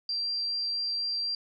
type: tone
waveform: sine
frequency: 4724 Hz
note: D8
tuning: 9 cents sharp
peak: -28 dBFS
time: 0.09-1.35 s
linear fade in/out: 2 ms
effects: none